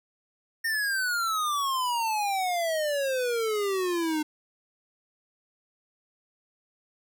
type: exponential sweep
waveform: square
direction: down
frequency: 1837 to 300.9 Hz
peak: -26 dBFS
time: 0.64-4.23 s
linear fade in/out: 10 ms
effects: none